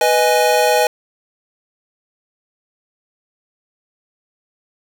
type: chord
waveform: square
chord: G# minor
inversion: first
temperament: equal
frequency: 493.9 / 622.3 / 830.6 Hz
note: B4 / D#5 / G#5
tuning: 0 / 0 / 0 cents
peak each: -17 dBFS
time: 0.01-0.87 s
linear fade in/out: 2 ms
effects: none